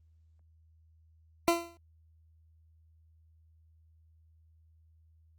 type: tone with exponential decay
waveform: 20% pulse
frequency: 339.6 Hz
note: F4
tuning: 48 cents flat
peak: -15 dBFS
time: 1.48-1.77 s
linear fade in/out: 0 ms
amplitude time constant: 61 ms
effects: added 80 Hz sine -60 dBFS peak until 5.38 s + Opus 24 kbps